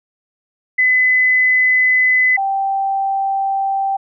sine tone pair in turn, 2015 / 781.8 Hz, B6 / G5, +34 / -5 cents, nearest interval octave + major third, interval 1639 cents, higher first, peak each -10 / -15 dBFS, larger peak first, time 0.78-2.37 / 2.37-3.97 s, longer second, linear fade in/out 10 ms, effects none

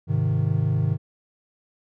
triangle chord, Ab major, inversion none, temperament equal, 103.83 / 130.81 / 155.56 Hz, Ab2 / C3 / Eb3, 0 / 0 / 0 cents, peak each -22 dBFS, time 0.07-0.98 s, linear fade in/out 50 ms, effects none

